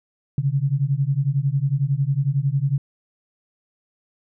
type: beating tone pair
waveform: sine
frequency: 133.3 / 144.3 Hz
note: C3 / D3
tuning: +33 / -30 cents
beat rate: 11 Hz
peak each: -21 dBFS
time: 0.38-2.78 s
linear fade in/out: 2 ms
effects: none